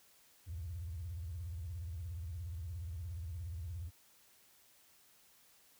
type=tone with vibrato; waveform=triangle; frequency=84.4 Hz; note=E2; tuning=41 cents sharp; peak=-36 dBFS; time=0.46-3.91 s; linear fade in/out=50 ms; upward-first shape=sine; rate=17 Hz; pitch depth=240 cents each way; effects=tanh soft clip ceiling -38 dBFS + white hiss -66 dBFS RMS until 5.79 s